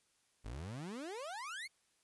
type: exponential sweep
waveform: 30% pulse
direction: up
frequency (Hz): 47.76 to 2277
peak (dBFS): -40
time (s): 0.44-1.68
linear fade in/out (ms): 20
effects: white hiss -75 dBFS RMS until 2.03 s + resampled to 24000 Hz